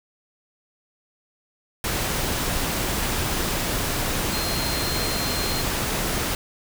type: tone in noise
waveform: sine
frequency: 4186 Hz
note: C8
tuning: in tune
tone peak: -30 dBFS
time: 4.33-5.62 s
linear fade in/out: 2 ms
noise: pink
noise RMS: -25 dBFS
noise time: 1.84-6.35 s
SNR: -8 dB
effects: none